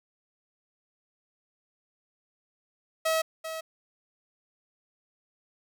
sawtooth tone with echo, 643 Hz, E5, 43 cents flat, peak -20 dBFS, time 3.05-3.22 s, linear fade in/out 10 ms, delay 390 ms, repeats 1, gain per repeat -10 dB, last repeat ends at 3.61 s, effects none

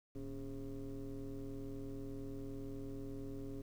sine tone with frequency modulation, 149 Hz, D3, 25 cents sharp, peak -40 dBFS, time 0.15-3.62 s, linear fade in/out 10 ms, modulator 129 Hz, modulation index 2.1, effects tanh soft clip ceiling -40 dBFS + 11-bit

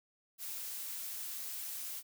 blue noise, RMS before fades -42 dBFS, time 0.38-2.03 s, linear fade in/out 50 ms, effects none

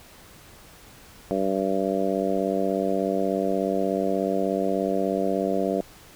harmonic tone, 96.6 Hz, G2, 25 cents flat, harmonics 2 / 3 / 4 / 5 / 6 / 7, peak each -29 / -29 / -29 / -29 / -29 / -29 dBFS, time 1.31-5.81 s, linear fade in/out 0 ms, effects pink hiss -49 dBFS RMS until 6.15 s

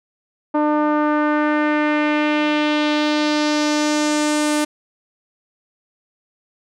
sawtooth tone with low-pass filter sweep, 300.2 Hz, D4, 38 cents sharp, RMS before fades -18 dBFS, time 0.54-4.65 s, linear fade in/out 10 ms, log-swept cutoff 980 to 9800 Hz, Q 1.9, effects none

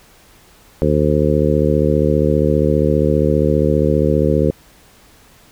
harmonic tone, 75 Hz, D2, 37 cents sharp, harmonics 1 / 2 / 3 / 4 / 5 / 6 / 7, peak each -20 / -18 / -20 / -21 / -20 / -19 / -20 dBFS, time 0.82-4.51 s, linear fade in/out 0 ms, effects pink hiss -48 dBFS RMS until 5.51 s

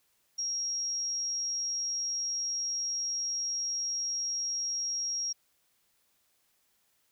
sine tone, 5610 Hz, F8, 7 cents sharp, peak -30 dBFS, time 0.38-5.33 s, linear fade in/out 10 ms, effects white hiss -72 dBFS RMS until 7.11 s

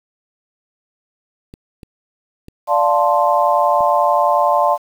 clicks, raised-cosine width 3 ms, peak -23 dBFS, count 4, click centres 1.539 / 1.832 / 2.484 / 3.807 s
sine chord, D minor seventh, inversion none, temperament equal, 587.3 / 698.5 / 880 / 1046.5 Hz, D5 / F5 / A5 / C6, 0 / 0 / 0 / 0 cents, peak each -17 dBFS, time 2.67-4.78 s, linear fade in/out 50 ms
effects 7-bit

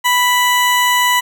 20% pulse tone, 987.8 Hz, B5, in tune, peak -6 dBFS, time 0.04-1.21 s, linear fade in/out 20 ms, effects 8-bit

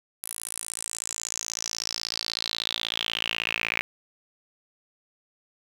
sawtooth tone with band-pass filter sweep, 56.3 Hz, A1, 40 cents sharp, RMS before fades -32 dBFS, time 0.23-3.81 s, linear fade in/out 0 ms, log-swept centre 11000 to 2300 Hz, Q 6.9, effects 8-bit

